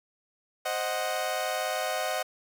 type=chord; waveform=sawtooth; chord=C diminished; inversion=none; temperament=equal; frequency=523.3 / 622.3 / 740 Hz; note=C5 / Eb5 / Gb5; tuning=0 / 0 / 0 cents; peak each=-31 / -28 / -28 dBFS; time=0.65-2.23 s; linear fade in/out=10 ms; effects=none